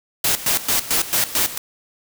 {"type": "noise with tremolo", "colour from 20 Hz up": "white", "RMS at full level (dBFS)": -18, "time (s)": [0.24, 1.58], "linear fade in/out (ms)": 5, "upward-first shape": "square", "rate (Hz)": 4.5, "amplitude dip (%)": 80, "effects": []}